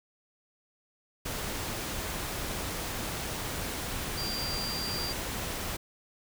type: tone in noise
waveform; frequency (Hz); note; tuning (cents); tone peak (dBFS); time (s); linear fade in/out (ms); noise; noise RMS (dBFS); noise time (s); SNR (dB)
sine; 4725; D8; +10; -34; 4.17-5.13; 10; pink; -35; 1.25-5.77; -2
effects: none